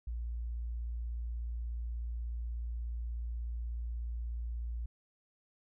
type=tone; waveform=sine; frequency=58.27 Hz; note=A#1; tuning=in tune; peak=-35 dBFS; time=0.07-4.86 s; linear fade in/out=5 ms; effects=none